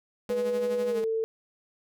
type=tone with tremolo; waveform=sawtooth; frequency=210.2 Hz; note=G#3; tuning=21 cents sharp; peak=-29 dBFS; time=0.29-1.04 s; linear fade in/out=0 ms; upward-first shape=sine; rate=12 Hz; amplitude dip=60%
type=tone with pitch glide; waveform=sine; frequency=490 to 446.7 Hz; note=B4 to A4; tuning=-14 to +26 cents; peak=-25 dBFS; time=0.3-1.24 s; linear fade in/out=0 ms; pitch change=-160 cents; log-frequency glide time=0.89-1 s
effects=none